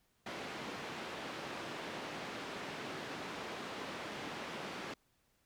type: band-pass noise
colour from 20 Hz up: pink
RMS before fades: -44 dBFS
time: 0.26-4.94 s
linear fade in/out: 5 ms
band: 220 to 3500 Hz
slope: 12 dB/octave
effects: pink hiss -75 dBFS RMS until 5.45 s